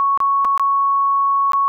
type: tone with dropouts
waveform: sine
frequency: 1108.7 Hz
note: C#6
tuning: in tune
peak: -13 dBFS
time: 0-1.68 s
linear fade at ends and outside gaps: 0 ms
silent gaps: 0.175-0.203 / 0.447-0.451 / 0.577-0.596 / 1.52-1.533 s
effects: none